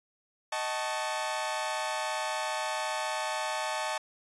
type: chord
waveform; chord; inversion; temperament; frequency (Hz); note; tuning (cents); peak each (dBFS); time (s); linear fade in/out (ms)
sawtooth; D# half-diminished seventh; none; equal with one note detuned; 622.3 / 758.2 / 880 / 1108.7; D#5 / F#5 / A5 / C#6; 0 / +42 / 0 / 0; -32 / -35 / -30 / -35; 0.52-3.98; 5
effects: resampled to 24000 Hz